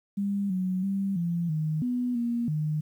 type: tone with pitch steps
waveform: sine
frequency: 200.2 / 185.2 / 195.9 / 170.9 / 155.4 / 246.7 / 236.5 / 152.9 Hz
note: G3 / F#3 / G3 / F3 / D#3 / B3 / A#3 / D#3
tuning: +37 / +2 / -1 / -37 / -2 / -2 / +25 / -30 cents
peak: -25 dBFS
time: 0.17-2.81 s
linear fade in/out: 10 ms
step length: 330 ms
effects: 10-bit